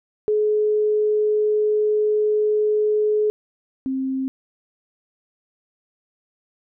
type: tone pair in turn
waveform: sine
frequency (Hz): 424.3 / 264.6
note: G#4 / C4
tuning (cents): +37 / +20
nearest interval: minor sixth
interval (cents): 817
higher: first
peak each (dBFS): -16 / -21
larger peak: first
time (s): 0.28-3.3 / 3.86-4.28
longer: first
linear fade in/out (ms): 0
effects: none